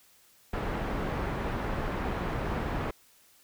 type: low-pass noise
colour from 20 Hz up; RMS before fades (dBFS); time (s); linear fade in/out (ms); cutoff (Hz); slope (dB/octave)
pink; -32; 0.53-2.91; 5; 1600; 12
effects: white hiss -61 dBFS RMS until 3.43 s